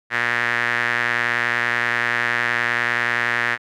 sawtooth tone with band-pass filter, 119.3 Hz, A#2, 41 cents sharp, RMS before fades -21 dBFS, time 0.1-3.58 s, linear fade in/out 50 ms, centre 1800 Hz, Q 4.6, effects none

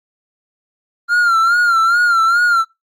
triangle tone with vibrato, 1386 Hz, F6, 14 cents flat, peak -8 dBFS, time 1.08-2.65 s, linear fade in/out 50 ms, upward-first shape sine, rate 2.4 Hz, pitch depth 75 cents each way, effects noise-tail reverb RT60 0.2 s tail -23 dB re dry + Opus 24 kbps

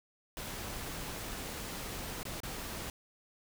pink noise with dropouts, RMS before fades -41 dBFS, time 0.37-2.9 s, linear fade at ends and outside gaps 1 ms, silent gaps 2.231-2.252 / 2.403-2.433 s, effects none

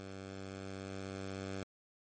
10% pulse tone with level ramp, 96.5 Hz, G2, 27 cents flat, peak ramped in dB -37 to -31 dBFS, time 0-1.63 s, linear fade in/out 0 ms, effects MP3 32 kbps

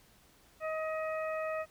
harmonic tone, 631 Hz, D#5, 24 cents sharp, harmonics 1 / 2 / 3 / 4, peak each -34 / -40 / -44 / -46 dBFS, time 0.6-1.66 s, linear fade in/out 50 ms, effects pink hiss -63 dBFS RMS until 1.7 s

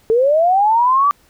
sine linear sweep, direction up, 432.6 to 1174.7 Hz, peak -10 dBFS, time 0.1-1.11 s, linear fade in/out 0 ms, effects pink hiss -54 dBFS RMS until 1.29 s

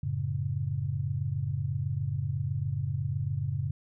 sine chord, F# minor, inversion none, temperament just, 92.5 / 111 / 138.75 Hz, F#2 / A2 / C#3, 0 / +16 / +2 cents, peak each -34 / -33 / -31 dBFS, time 0.03-3.71 s, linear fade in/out 5 ms, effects none

